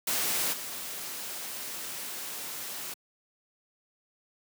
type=noise with level steps; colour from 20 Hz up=white; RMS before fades=-29 / -38 dBFS; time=0.07-2.94 s; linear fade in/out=5 ms; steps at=0.52 s; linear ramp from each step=20 ms; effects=high-pass 150 Hz 12 dB/octave